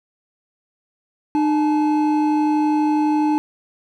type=tone pair together; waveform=triangle; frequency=303.6 / 858.7 Hz; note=D#4 / A5; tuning=-42 / -42 cents; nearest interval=octave + tritone; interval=1800 cents; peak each=-14 / -20 dBFS; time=1.35-3.38 s; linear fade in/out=0 ms; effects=none